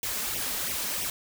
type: noise with flanger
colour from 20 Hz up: white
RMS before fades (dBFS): -31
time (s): 0.03-1.1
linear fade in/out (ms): 2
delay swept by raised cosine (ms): 0.33 to 4.83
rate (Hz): 3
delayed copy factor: +0.8
effects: none